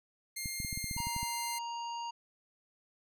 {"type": "tone with pitch glide", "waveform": "10% pulse", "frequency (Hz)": [2118, 2090], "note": ["C7", "C7"], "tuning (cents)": [21, -2], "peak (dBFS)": -28, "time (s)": [0.36, 1.59], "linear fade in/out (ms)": 10, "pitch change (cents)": -23, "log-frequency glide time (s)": [0.81, 1.16]}
{"type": "clicks", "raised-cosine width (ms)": 5, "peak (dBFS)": -28, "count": 12, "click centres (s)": [0.458, 0.602, 0.648, 0.728, 0.775, 0.843, 0.912, 0.965, 1.003, 1.07, 1.164, 1.23]}
{"type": "harmonic tone", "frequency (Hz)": 938, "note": "A#5", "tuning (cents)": 11, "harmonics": [1, 3, 5, 7], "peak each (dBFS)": [-37, -47, -51, -54], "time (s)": [0.97, 2.11], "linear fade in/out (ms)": 10}
{"effects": []}